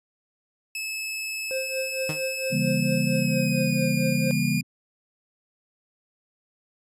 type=tone with pitch glide; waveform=sawtooth; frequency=2600 to 2426 Hz; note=E7 to D#7; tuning=-24 to -44 cents; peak=-26 dBFS; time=0.75-4.61 s; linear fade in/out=2 ms; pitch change=-120 cents; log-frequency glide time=3.1-3.91 s
type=tone with tremolo; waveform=triangle; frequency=526 Hz; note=C5; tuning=9 cents sharp; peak=-23 dBFS; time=1.51-4.31 s; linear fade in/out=0 ms; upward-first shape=triangle; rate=4.4 Hz; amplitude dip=90%
type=tone with exponential decay; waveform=sawtooth; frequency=154.4 Hz; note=D#3; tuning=13 cents flat; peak=-22 dBFS; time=2.09-2.24 s; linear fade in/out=5 ms; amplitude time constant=32 ms
type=chord; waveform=sine; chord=C# diminished seventh; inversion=none; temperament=just; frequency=138.59 / 166.31 / 199.57 / 239.5 Hz; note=C#3 / E3 / G3 / Bb3; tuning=0 / +16 / +31 / +47 cents; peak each=-27 dBFS; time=2.5-4.63 s; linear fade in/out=50 ms
effects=resampled to 32000 Hz